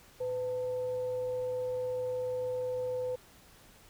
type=tone with frequency modulation; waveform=sine; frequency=503 Hz; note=B4; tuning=32 cents sharp; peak=-31 dBFS; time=0.2-3.16 s; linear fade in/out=10 ms; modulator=389 Hz; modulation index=0.23; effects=pink hiss -58 dBFS RMS until 3.89 s